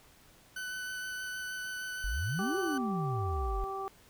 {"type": "tone with vibrato", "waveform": "40% pulse", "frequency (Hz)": 1503, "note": "F#6", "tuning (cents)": 27, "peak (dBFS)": -36, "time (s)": [0.56, 2.78], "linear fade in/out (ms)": 5, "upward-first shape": "sine", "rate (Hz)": 6.4, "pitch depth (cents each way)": 11}
{"type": "exponential two-way sweep", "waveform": "sine", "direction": "up then down", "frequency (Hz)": [41.2, 402, 41.2], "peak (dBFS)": -31, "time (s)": [2.04, 3.64], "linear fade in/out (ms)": 0, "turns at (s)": 2.58}
{"type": "harmonic tone", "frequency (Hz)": 388.5, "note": "G4", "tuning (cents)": -16, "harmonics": [1, 2, 3], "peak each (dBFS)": [-39, -39, -39], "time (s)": [2.39, 3.88], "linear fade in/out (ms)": 0}
{"effects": ["pink hiss -60 dBFS RMS until 4.09 s"]}